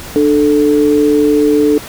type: tone pair together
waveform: sine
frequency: 297.5 / 438.6 Hz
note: D4 / A4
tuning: +22 / -6 cents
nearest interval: perfect fifth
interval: 672 cents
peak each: -10 dBFS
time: 0.16-1.78 s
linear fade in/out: 0 ms
effects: pink hiss -29 dBFS RMS until 1.88 s